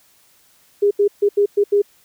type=tone bursts at uneven times; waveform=sine; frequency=407.1 Hz; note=G#4; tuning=35 cents flat; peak=-11 dBFS; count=6; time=0.82-0.91 / 0.99-1.08 / 1.22-1.29 / 1.37-1.46 / 1.57-1.64 / 1.72-1.82 s; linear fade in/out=10 ms; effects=white hiss -55 dBFS RMS until 2.04 s